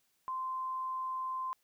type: tone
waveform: sine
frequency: 1039 Hz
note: C6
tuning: 12 cents flat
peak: -34 dBFS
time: 0.28-1.53 s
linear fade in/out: 0 ms
effects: white hiss -75 dBFS RMS until 1.63 s